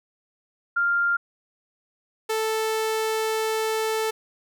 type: tone pair in turn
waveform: sine / sawtooth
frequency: 1396.9 / 440 Hz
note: F6 / A4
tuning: 0 / 0 cents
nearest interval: octave + minor sixth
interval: 2000 cents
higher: first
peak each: -19 dBFS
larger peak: neither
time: 0.76-1.17 / 2.29-4.11 s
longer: second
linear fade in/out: 10 ms
effects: none